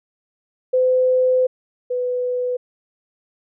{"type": "tone pair in turn", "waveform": "sine", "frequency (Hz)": [510, 496.9], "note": ["C5", "B4"], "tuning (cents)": [-44, 11], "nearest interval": "unison", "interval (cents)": 45, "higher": "first", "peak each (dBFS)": [-13, -19], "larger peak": "first", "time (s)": [[0.73, 1.47], [1.9, 2.57]], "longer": "first", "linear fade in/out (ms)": 10, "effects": []}